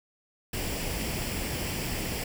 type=noise with comb filter; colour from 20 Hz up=pink; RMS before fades=-32 dBFS; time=0.53-2.24 s; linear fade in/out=5 ms; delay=0.39 ms; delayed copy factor=+0.5; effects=none